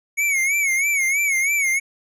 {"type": "tone with vibrato", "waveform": "square", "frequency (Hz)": 2217, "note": "C#7", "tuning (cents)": 0, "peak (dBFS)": -18, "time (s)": [0.17, 1.8], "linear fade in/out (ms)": 20, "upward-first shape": "sine", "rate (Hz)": 3.1, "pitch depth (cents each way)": 100, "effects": ["resampled to 32000 Hz"]}